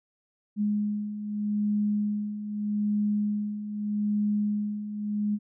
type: beating tone pair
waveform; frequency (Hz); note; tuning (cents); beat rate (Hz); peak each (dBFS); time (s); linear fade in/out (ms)
sine; 207.7 / 208.51; G#3 / G#3; 0 / +7; 0.81; -32 / -26; 0.56-5.39; 50
effects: none